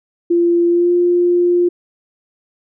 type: tone with pitch glide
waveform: sine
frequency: 343.9 to 351.5 Hz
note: F4 to F4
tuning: -27 to +11 cents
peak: -10 dBFS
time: 0.3-1.69 s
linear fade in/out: 10 ms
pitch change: +38 cents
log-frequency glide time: 0.68-0.92 s
effects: none